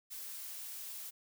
blue noise, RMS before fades -45 dBFS, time 0.1-1.11 s, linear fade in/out 20 ms, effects none

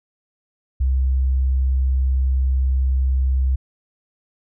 sine tone, 65.41 Hz, C2, in tune, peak -15 dBFS, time 0.8-3.56 s, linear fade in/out 10 ms, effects none

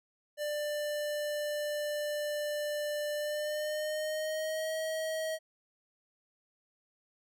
square tone with pitch glide, 593 to 635.6 Hz, D5 to D#5, +17 to +37 cents, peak -33 dBFS, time 0.37-5.39 s, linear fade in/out 50 ms, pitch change +120 cents, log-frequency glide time 3.15-4.74 s, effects none

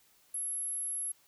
sine tone, 11175 Hz, F9, in tune, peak -33 dBFS, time 0.34-1.12 s, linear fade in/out 5 ms, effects white hiss -66 dBFS RMS until 1.27 s

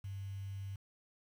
sine tone with quantisation, 98 Hz, G2, in tune, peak -40 dBFS, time 0.04-0.76 s, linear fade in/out 5 ms, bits 10, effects none

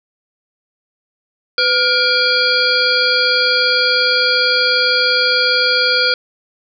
harmonic tone with a mistuned harmonic, 473.2 Hz, A#4, 26 cents sharp, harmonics 1 / 3 / 5 / 7 / 9 / 10, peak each -20 / -16 / -21 / -21 / -20 / -17 dBFS, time 1.58-6.14 s, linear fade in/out 2 ms, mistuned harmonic 1, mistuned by +100 cents, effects none

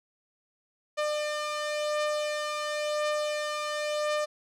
sawtooth beating tone pair, 600 / 600.95 Hz, D5 / D5, +37 / +40 cents, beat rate 0.95 Hz, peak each -25 / -32 dBFS, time 0.97-4.26 s, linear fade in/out 20 ms, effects low-pass 8000 Hz 12 dB/octave

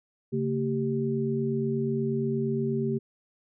sine tone cluster, 137.2 / 225.6 / 389.4 Hz, C#3 / A3 / G4, -17 / +44 / -12 cents, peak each -30 / -29 / -29 dBFS, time 0.32-2.99 s, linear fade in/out 20 ms, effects none

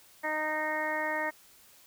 harmonic tone, 308.5 Hz, D#4, 15 cents flat, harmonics 1 / 2 / 3 / 4 / 5 / 6 / 7, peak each -41 / -35 / -35 / -42 / -43 / -33 / -40 dBFS, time 0.23-1.31 s, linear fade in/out 20 ms, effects white hiss -58 dBFS RMS until 1.86 s

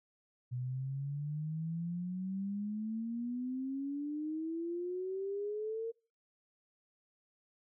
sine exponential sweep, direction up, 122.6 to 461.1 Hz, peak -35 dBFS, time 0.51-5.92 s, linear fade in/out 20 ms, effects noise-tail reverb RT60 0.4 s tail -25 dB re dry

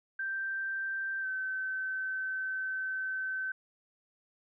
sine tone with pitch glide, 1568 to 1534 Hz, G6 to G6, 0 to -38 cents, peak -32 dBFS, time 0.19-3.52 s, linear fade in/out 5 ms, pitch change -38 cents, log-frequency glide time 1.21-1.26 s, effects none

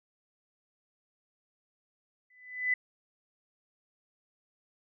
sine tone with exponential growth, 2001 Hz, B6, 22 cents sharp, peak -22 dBFS, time 2.3-2.74 s, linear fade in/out 5 ms, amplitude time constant 94 ms, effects none

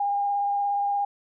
sine tone with vibrato, 808 Hz, G#5, 48 cents flat, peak -22 dBFS, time 0-1.05 s, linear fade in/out 5 ms, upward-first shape sine, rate 17 Hz, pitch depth 11 cents each way, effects none

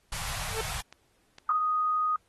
pink band-stop noise, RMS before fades -35 dBFS, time 0.12-0.81 s, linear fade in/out 5 ms, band 140 to 690 Hz, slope 24 dB/octave
sawtooth tone with exponential growth, 443.6 Hz, A4, 14 cents sharp, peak -24 dBFS, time 0.46-0.61 s, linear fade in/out 5 ms, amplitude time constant 31 ms
clicks, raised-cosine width 0.2 ms, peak -29 dBFS, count 2, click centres 0.926 / 1.384 s
sine tone, 1244.5 Hz, D#6, in tune, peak -24 dBFS, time 1.49-2.16 s, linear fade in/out 2 ms
effects pink hiss -69 dBFS RMS until 2.28 s + AAC 32 kbps

